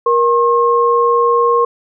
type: tone pair together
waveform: sine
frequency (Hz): 472.3 / 1074.5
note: A#4 / C6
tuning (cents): +23 / +46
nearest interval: octave + major second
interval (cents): 1423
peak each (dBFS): -12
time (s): 0.06-1.65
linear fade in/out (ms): 5
effects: none